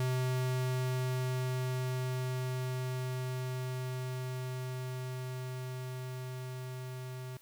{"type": "tone with level ramp", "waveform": "square", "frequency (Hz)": 128, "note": "C3", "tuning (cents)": -38, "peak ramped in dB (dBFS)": [-30, -41], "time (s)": [0, 7.37], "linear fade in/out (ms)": 2, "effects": ["white hiss -62 dBFS RMS until 7.41 s"]}